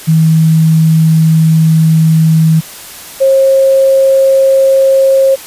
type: tone pair in turn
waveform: sine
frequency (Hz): 160 / 537.6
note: D#3 / C5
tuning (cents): +49 / +47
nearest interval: octave + major sixth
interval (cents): 2098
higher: second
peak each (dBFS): -4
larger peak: neither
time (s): 0.07-2.61 / 3.2-5.36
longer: first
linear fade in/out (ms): 20
effects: white hiss -29 dBFS RMS until 5.46 s + resampled to 32000 Hz